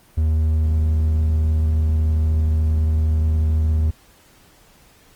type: tone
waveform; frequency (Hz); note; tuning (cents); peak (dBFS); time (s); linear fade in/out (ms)
triangle; 78.4; D#2; +14; -13; 0.17-3.91; 10
effects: pink hiss -52 dBFS RMS until 5.15 s + Opus 24 kbps